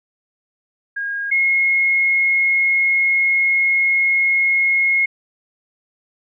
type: tone pair in turn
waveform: sine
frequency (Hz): 1629 / 2160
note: G#6 / C#7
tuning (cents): -34 / -45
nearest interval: perfect fourth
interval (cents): 489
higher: second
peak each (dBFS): -21 / -13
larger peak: second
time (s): 0.96-1.31 / 1.31-5.06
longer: second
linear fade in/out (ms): 10
effects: none